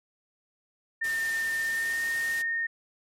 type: tone with pitch glide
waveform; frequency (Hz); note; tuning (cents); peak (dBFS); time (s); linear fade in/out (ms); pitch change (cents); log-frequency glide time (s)
sine; 1807 to 1837.5; A6 to A#6; +46 to -25; -26; 1.01-2.67; 10; +29; 1.68-2.02
type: noise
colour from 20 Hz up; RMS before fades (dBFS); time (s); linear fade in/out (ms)
white; -39; 1.04-2.42; 5
effects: low-pass 12000 Hz 12 dB/octave + MP3 64 kbps